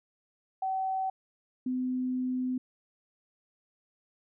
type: tone pair in turn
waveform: sine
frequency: 762 / 254.3 Hz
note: G5 / C4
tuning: -49 / -49 cents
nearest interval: octave + perfect fifth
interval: 1900 cents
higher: first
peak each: -28 dBFS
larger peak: neither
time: 0.62-1.1 / 1.66-2.58 s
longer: second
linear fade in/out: 5 ms
effects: none